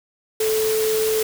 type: tone in noise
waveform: sine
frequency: 437.1 Hz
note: A4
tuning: 11 cents flat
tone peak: -18 dBFS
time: 0.4-1.23 s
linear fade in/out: 5 ms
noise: white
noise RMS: -27 dBFS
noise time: 0.4-1.23 s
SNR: +6 dB
effects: none